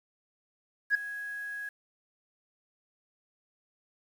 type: tone with ADSR envelope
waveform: sine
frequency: 1661.2 Hz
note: G#6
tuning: in tune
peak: -18 dBFS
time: 0.9-1.69 s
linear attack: 48 ms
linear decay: 6 ms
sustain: -17 dB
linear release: 4 ms
effects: tanh soft clip ceiling -18 dBFS + 9-bit